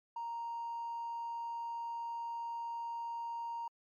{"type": "tone with hard clipping", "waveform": "sine", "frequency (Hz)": 932.3, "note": "A#5", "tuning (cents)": 0, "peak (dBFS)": -38, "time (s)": [0.16, 3.68], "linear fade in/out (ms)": 5, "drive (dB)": 1, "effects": ["MP3 64 kbps"]}